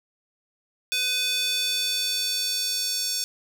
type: tone with high-pass filter sweep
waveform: square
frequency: 500 Hz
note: B4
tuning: 21 cents sharp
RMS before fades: -26 dBFS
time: 0.92-3.24 s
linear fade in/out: 0 ms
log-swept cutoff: 3000 to 5100 Hz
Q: 2.6
effects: none